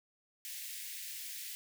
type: high-pass noise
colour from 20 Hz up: white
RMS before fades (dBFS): -44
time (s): 0.45-1.55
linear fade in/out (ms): 0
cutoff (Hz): 1800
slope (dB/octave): 48
effects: none